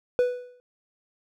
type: tone with exponential decay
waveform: triangle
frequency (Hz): 493.9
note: B4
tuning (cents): 0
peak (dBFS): -14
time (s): 0.19-0.6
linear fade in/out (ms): 0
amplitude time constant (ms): 88
effects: none